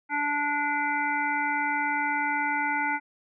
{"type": "harmonic tone", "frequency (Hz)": 291.7, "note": "D4", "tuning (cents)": -12, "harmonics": [1, 3, 5, 7, 8], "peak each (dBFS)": [-35, -28, -30, -30, -37], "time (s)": [0.09, 3], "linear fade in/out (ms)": 50, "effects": []}